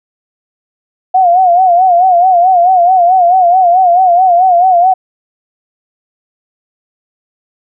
sine tone with vibrato, 722 Hz, F#5, 43 cents flat, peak -4 dBFS, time 1.14-4.94 s, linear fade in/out 10 ms, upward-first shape sine, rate 4.6 Hz, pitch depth 92 cents each way, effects none

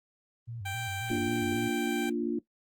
sine tone with vibrato, 107 Hz, A2, 48 cents flat, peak -37 dBFS, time 0.47-1.69 s, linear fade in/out 20 ms, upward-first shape square, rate 3.7 Hz, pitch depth 150 cents each way
15% pulse tone, 784 Hz, G5, in tune, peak -28 dBFS, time 0.65-2.1 s, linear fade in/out 10 ms
sine chord, Bb major, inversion none, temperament equal, 233.1 / 293.7 / 349.2 Hz, Bb3 / D4 / F4, 0 / 0 / 0 cents, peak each -32 / -32 / -32 dBFS, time 1.1-2.39 s, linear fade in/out 5 ms
effects noise-tail reverb RT60 0.1 s tail -18 dB re dry + Opus 24 kbps

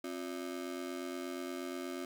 35% pulse ring-modulated tone, 311.1 Hz, D#4, in tune, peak -34 dBFS, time 0.04-2.05 s, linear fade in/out 2 ms, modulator 44.2 Hz, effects 11-bit

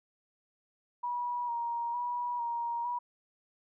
sine tone with vibrato, 955 Hz, A#5, 42 cents sharp, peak -31 dBFS, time 1.03-2.99 s, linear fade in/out 10 ms, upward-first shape square, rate 1.1 Hz, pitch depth 26 cents each way, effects none

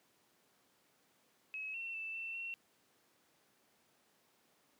sine tone with pitch steps, 2567 / 2708 / 2649 / 2682 / 2720 Hz, E7 / E7 / E7 / E7 / F7, -47 / +46 / +8 / +29 / -46 cents, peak -40 dBFS, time 1.54-2.54 s, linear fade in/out 0 ms, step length 200 ms, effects pink hiss -72 dBFS RMS until 4.79 s + high-pass 200 Hz 12 dB/octave

